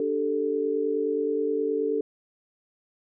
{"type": "chord", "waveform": "sine", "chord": "D suspended fourth", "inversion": "none", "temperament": "equal with one note detuned", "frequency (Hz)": [293.7, 392, 441.5], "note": ["D4", "G4", "A4"], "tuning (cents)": [0, 0, 6], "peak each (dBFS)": [-30, -30, -25], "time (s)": [0, 2.01], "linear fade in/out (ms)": 2, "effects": []}